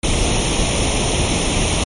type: noise with comb filter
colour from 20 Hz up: pink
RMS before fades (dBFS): -17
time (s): 0.03-1.84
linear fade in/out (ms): 5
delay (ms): 0.32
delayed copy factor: +0.7
effects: MP3 48 kbps